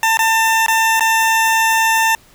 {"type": "tone with dropouts", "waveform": "20% pulse", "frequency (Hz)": 896, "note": "A5", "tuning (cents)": 31, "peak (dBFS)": -7, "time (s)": [0.03, 2.15], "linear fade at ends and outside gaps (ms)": 1, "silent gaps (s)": [[0.172, 0.191], [0.663, 0.682], [0.996, 1.007]], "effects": ["pink hiss -48 dBFS RMS until 2.34 s"]}